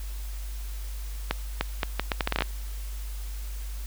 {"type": "accelerating click train", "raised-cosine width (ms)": 0.3, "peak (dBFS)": -8, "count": 12, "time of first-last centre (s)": [1.31, 2.422], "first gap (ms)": 300, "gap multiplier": 0.74, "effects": ["added 50 Hz sine -32 dBFS peak until 3.86 s", "white hiss -47 dBFS RMS until 3.86 s"]}